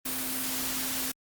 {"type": "tone in noise", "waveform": "sine", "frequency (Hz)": 260.1, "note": "C4", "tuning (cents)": -10, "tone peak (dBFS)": -39, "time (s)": [0.05, 1.12], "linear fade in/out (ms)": 10, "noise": "white", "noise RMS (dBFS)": -32, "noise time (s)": [0.05, 1.12], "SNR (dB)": -10, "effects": ["Opus 32 kbps"]}